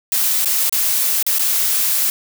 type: noise with dropouts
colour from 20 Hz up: blue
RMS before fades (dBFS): -17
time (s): 0.12-2.1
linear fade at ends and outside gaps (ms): 1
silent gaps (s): 0.447-0.457 / 0.695-0.725 / 1.227-1.265 / 1.385-1.393
effects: none